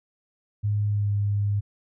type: tone with pitch glide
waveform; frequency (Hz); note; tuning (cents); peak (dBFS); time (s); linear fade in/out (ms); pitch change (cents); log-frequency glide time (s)
sine; 103.83 to 102.05; G#2 to G#2; 0 to -30; -21; 0.63-1.61; 20; -30; 0.87-1.1
effects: none